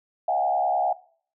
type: tone with frequency modulation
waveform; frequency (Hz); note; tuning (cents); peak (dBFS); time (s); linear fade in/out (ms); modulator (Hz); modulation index
sine; 731; F#5; -21; -20; 0.28-0.93; 5; 69.8; 1.2
effects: noise-tail reverb RT60 0.5 s tail -20 dB re dry